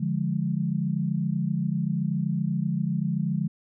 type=chord; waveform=sine; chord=D diminished; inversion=none; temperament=equal; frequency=146.83 / 174.61 / 207.7 Hz; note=D3 / F3 / Ab3; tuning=0 / 0 / 0 cents; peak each=-28 / -27 / -29 dBFS; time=0-3.48 s; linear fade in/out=10 ms; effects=none